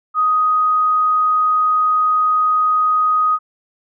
sine tone, 1250 Hz, D#6, 8 cents sharp, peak -12 dBFS, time 0.14-3.39 s, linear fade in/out 50 ms, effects none

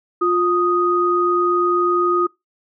sine tone pair together, 352.7 / 1244.5 Hz, F4 / D#6, +17 / 0 cents, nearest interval octave + minor seventh, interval 2183 cents, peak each -17 dBFS, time 0.21-2.27 s, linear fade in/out 10 ms, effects noise-tail reverb RT60 0.2 s tail -24 dB re dry

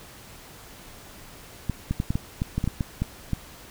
clicks, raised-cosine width 5 ms, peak -12 dBFS, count 12, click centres 1.697 / 1.91 / 2.001 / 2.105 / 2.155 / 2.419 / 2.58 / 2.641 / 2.676 / 2.808 / 3.02 / 3.333 s, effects pink hiss -46 dBFS RMS until 3.7 s

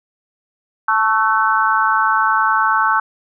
sine chord, F# minor seventh, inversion first, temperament equal with one note detuned, 880 / 1108.7 / 1318.5 / 1518.1 Hz, A5 / C#6 / E6 / F#6, 0 / 0 / 0 / +44 cents, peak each -18 dBFS, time 0.88-3 s, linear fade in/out 5 ms, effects none

